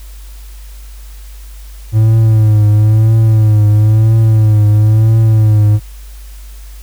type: tone with vibrato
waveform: triangle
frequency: 108.4 Hz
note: A2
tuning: 25 cents flat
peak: -3 dBFS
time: 1.92-5.8 s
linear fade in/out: 50 ms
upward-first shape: triangle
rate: 1 Hz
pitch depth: 63 cents each way
effects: added 50 Hz sine -28 dBFS peak until 6.82 s + white hiss -42 dBFS RMS until 6.82 s